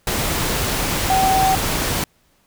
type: tone in noise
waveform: sine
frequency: 764 Hz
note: G5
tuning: 45 cents flat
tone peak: -14 dBFS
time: 1.1-1.55 s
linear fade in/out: 2 ms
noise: pink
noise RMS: -21 dBFS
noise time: 0.07-2.04 s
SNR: +4 dB
effects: pink hiss -60 dBFS RMS until 2.46 s